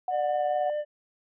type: tone with tremolo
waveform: sine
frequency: 733 Hz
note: F#5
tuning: 16 cents flat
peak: -25 dBFS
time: 0.08-0.7 s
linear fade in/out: 2 ms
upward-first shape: sine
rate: 19 Hz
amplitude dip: 30%
type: tone with vibrato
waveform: triangle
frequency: 595 Hz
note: D5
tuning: 22 cents sharp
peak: -25 dBFS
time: 0.1-0.85 s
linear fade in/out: 50 ms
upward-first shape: triangle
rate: 4.9 Hz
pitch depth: 12 cents each way
effects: resampled to 8000 Hz